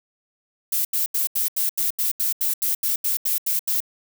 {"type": "noise bursts", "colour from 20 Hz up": "violet", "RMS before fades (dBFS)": -22, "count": 15, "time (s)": [0.72, 3.804], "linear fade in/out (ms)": 5, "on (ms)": 130, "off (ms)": 81, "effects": []}